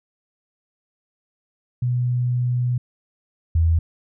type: tone pair in turn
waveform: sine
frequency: 123.47 / 82.19 Hz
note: B2 / E2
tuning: 0 / -5 cents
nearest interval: perfect fifth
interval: 705 cents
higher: first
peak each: -18 / -14 dBFS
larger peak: second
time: 1.82-2.78 / 3.55-3.79 s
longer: first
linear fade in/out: 5 ms
effects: none